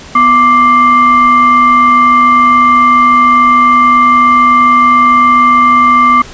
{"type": "tone with frequency modulation", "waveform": "sine", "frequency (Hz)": 1174.7, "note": "D6", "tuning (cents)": 0, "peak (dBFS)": -3, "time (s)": [0.15, 6.22], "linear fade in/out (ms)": 5, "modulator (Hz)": 927, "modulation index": 0.55, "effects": ["pink hiss -31 dBFS RMS until 6.33 s", "resampled to 16000 Hz"]}